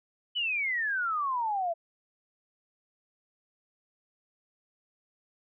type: exponential sweep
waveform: sine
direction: down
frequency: 3022 to 656 Hz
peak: -27 dBFS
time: 0.35-1.74 s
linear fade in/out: 20 ms
effects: none